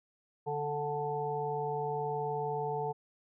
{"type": "harmonic tone", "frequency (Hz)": 146.83, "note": "D3", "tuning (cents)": 0, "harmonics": [1, 3, 5, 6], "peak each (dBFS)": [-40, -35, -38, -37], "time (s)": [0.46, 2.93], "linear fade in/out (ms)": 20, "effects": []}